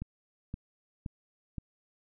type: click train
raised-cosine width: 5 ms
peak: -24 dBFS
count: 4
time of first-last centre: 0.02-1.583 s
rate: 1.92 Hz
effects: none